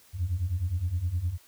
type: beating tone pair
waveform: sine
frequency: 82.3 / 92 Hz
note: E2 / F#2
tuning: -2 / -9 cents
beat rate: 9.7 Hz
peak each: -30 / -27 dBFS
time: 0.13-1.38 s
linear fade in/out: 50 ms
effects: tanh soft clip ceiling -20 dBFS + white hiss -58 dBFS RMS until 1.47 s